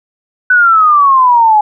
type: exponential sweep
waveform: sine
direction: down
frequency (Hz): 1507 to 832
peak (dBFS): -4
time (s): 0.5-1.61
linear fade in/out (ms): 5
effects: none